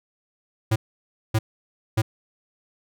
square tone bursts, 110 Hz, A2, in tune, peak -18 dBFS, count 3, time 0.71-2.02 s, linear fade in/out 10 ms, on 50 ms, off 580 ms, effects none

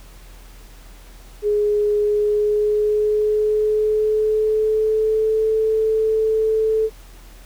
sine tone with pitch glide, 416.9 to 438.6 Hz, G#4 to A4, +7 to -6 cents, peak -15 dBFS, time 1.42-6.9 s, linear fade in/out 50 ms, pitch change +87 cents, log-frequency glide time 2.03-5.5 s, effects added 41 Hz sine -40 dBFS peak until 7.45 s + pink hiss -48 dBFS RMS until 7.45 s

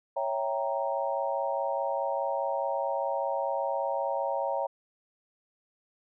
sine chord, C# diminished seventh, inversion none, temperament equal, 554.4 / 659.3 / 784 / 932.3 Hz, C#5 / E5 / G5 / Bb5, 0 / 0 / 0 / 0 cents, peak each -31 / -34 / -34 / -33 dBFS, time 0.16-4.67 s, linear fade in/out 10 ms, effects none

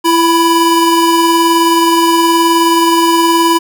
square tone pair together, 335.6 / 987.8 Hz, E4 / B5, +31 / 0 cents, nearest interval octave + perfect fifth, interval 1869 cents, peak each -11 dBFS, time 0.04-3.59 s, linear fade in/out 20 ms, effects none

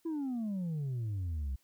sine exponential sweep, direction down, 337.8 to 63.3 Hz, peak -30 dBFS, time 0.05-1.56 s, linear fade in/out 10 ms, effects tanh soft clip ceiling -32 dBFS + white hiss -72 dBFS RMS until 1.63 s

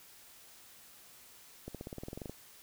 accelerating click train, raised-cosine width 2 ms, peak -28 dBFS, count 13, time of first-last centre 1.68-2.296 s, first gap 67 ms, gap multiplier 0.95, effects white hiss -57 dBFS RMS until 2.62 s

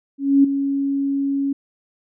sine tone with ADSR envelope, 277.2 Hz, C#4, in tune, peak -8 dBFS, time 0.18-1.53 s, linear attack 260 ms, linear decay 8 ms, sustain -10 dB, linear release 7 ms, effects none

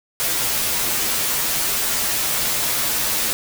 white noise with comb filter, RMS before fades -21 dBFS, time 0.2-3.33 s, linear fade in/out 0 ms, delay 11 ms, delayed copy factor -0.85, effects none

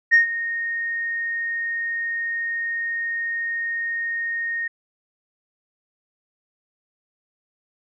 sine tone with ADSR envelope, 1853 Hz, A#6, 11 cents flat, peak -8 dBFS, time 0.11-4.68 s, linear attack 29 ms, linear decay 120 ms, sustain -15 dB, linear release 8 ms, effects tanh soft clip ceiling -6 dBFS

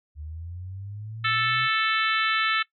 sine linear sweep, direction up, 73 to 130.81 Hz, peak -34 dBFS, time 0.15-1.69 s, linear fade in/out 50 ms
harmonic tone, 440 Hz, A4, in tune, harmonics 3 / 4 / 5 / 6 / 7 / 8 / 9, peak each -25 / -27 / -29 / -31 / -32 / -33 / -34 dBFS, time 1.24-2.63 s, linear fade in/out 10 ms
effects noise-tail reverb RT60 0.1 s tail -20 dB re dry

